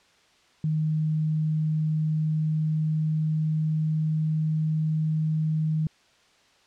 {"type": "tone with pitch glide", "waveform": "sine", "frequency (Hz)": [155.56, 156.46], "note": ["D#3", "D#3"], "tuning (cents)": [0, 10], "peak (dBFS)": -22, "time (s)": [0.64, 5.87], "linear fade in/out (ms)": 2, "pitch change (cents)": 10, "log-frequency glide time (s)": [1.93, 5.04], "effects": ["white hiss -60 dBFS RMS until 6.66 s", "low-pass 5000 Hz 12 dB/octave"]}